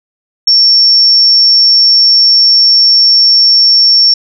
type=tone; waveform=sine; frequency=5460 Hz; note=F8; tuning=40 cents flat; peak=-3 dBFS; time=0.47-4.14 s; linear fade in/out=5 ms; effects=none